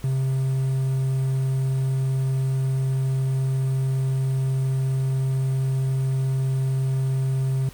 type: tone with quantisation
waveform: triangle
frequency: 132.8 Hz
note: C3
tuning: 26 cents sharp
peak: -18 dBFS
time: 0.04-7.69 s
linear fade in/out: 2 ms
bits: 8
effects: added 50 Hz sine -50 dBFS peak until 7.73 s + pink hiss -47 dBFS RMS until 7.73 s